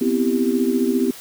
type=chord; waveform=sine; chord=C major seventh; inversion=third; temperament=equal; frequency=246.9 / 261.6 / 329.6 / 392 Hz; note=B3 / C4 / E4 / G4; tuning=0 / 0 / 0 / 0 cents; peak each=-20 / -22 / -24 / -22 dBFS; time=0.01-1.11 s; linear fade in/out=5 ms; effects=white hiss -39 dBFS RMS until 1.2 s